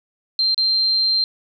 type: tone with dropouts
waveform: sine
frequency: 4155 Hz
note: C8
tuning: 13 cents flat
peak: -15 dBFS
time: 0.39-1.24 s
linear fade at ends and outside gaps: 1 ms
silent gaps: 0.545-0.578 s
effects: none